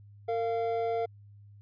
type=tone pair together; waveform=triangle; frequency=456.7 / 692.8 Hz; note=A#4 / F5; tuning=-36 / -14 cents; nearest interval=perfect fifth; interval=722 cents; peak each=-28 / -29 dBFS; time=0.28-1.06 s; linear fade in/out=10 ms; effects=added 102 Hz sine -50 dBFS peak until 1.61 s + resampled to 11025 Hz